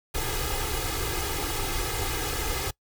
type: noise with comb filter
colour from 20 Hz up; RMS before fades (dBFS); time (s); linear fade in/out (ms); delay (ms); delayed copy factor
pink; -29; 0.14-2.71; 10; 2.4; +0.95
effects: noise-tail reverb RT60 0.1 s tail -23 dB re dry